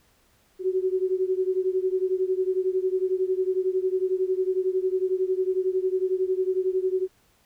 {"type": "beating tone pair", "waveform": "sine", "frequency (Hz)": [370, 381], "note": ["F#4", "G4"], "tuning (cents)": [0, -49], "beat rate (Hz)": 11, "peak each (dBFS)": [-24, -26], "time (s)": [0.59, 7.08], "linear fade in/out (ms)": 50, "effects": ["pink hiss -63 dBFS RMS until 7.45 s"]}